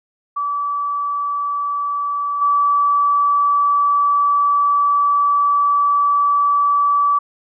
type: tone with level steps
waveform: sine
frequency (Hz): 1152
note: D6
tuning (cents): -34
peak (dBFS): -18 / -12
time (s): 0.36-7.19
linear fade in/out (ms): 10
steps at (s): 2.41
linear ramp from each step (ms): 10
effects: none